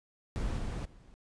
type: noise with level steps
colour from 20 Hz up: brown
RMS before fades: -34 / -36 / -55 dBFS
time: 0.36-1.14 s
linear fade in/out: 0 ms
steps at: 0.58 / 0.85 s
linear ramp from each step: 5 ms
effects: resampled to 22050 Hz

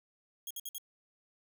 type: tone bursts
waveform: 5% pulse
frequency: 3280 Hz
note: G#7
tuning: 22 cents flat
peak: -30 dBFS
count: 4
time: 0.47-0.782 s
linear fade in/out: 2 ms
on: 36 ms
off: 56 ms
effects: none

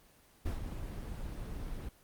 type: noise with ADSR envelope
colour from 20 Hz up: brown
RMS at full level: -33 dBFS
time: 0.45-1.89 s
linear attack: 13 ms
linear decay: 130 ms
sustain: -7 dB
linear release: 4 ms
effects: pink hiss -63 dBFS RMS until 2.03 s + Opus 24 kbps

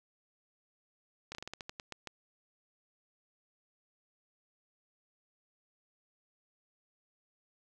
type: slowing click train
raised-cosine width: 0.2 ms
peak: -24 dBFS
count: 11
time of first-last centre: 1.32-2.073 s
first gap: 29 ms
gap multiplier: 1.2
effects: none

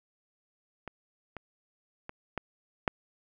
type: clicks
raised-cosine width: 0.5 ms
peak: -24 / -25 / -24 / -17 / -10 dBFS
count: 5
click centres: 0.877 / 1.367 / 2.094 / 2.377 / 2.878 s
effects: none

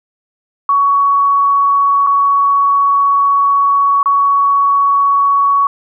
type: tone with dropouts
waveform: sine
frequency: 1121 Hz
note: C#6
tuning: 19 cents sharp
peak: -8 dBFS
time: 0.69-5.67 s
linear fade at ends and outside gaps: 2 ms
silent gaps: 2.066-2.07 / 4.03-4.058 s
effects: none

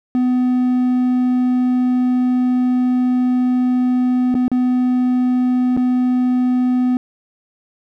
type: tone with dropouts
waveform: triangle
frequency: 250.8 Hz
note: B3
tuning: 27 cents sharp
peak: -11 dBFS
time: 0.15-6.97 s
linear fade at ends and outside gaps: 1 ms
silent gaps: 4.343-4.351 / 4.481-4.516 / 5.767-5.774 s
effects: none

